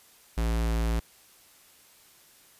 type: tone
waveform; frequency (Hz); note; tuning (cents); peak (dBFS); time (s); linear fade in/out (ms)
square; 56.4; A1; +44; -25; 0.37-1; 10
effects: white hiss -57 dBFS RMS until 2.59 s + resampled to 32000 Hz